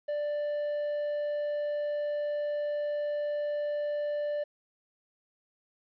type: tone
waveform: triangle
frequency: 589 Hz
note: D5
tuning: 5 cents sharp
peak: -27 dBFS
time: 0.08-4.44 s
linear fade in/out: 10 ms
effects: resampled to 11025 Hz + 11-bit